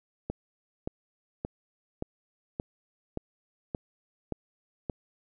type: click train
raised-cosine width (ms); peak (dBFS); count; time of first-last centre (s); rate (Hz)
2; -18; 9; 0.3-4.898; 1.74
effects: none